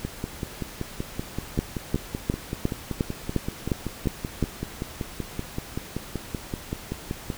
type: two click trains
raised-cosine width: 3 ms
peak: -15 / -9 dBFS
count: 39 / 9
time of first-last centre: 0.05-7.302 / 1.59-4.427 s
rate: 5.24 / 2.82 Hz
effects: pink hiss -41 dBFS RMS until 7.37 s